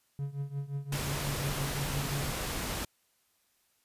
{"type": "tone with tremolo", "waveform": "triangle", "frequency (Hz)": 140.5, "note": "C#3", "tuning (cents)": 24, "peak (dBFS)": -28, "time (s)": [0.19, 2.3], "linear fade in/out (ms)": 0, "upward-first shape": "triangle", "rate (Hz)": 5.7, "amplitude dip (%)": 90}
{"type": "noise", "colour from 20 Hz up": "pink", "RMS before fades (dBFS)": -35, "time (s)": [0.92, 2.85], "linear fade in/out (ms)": 5}
{"effects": ["white hiss -72 dBFS RMS until 3.84 s", "resampled to 32000 Hz"]}